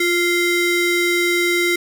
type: ring-modulated tone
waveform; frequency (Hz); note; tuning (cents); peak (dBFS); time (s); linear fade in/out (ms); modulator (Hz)
square; 870; A5; -20; -13; 0-1.76; 5; 1220
effects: none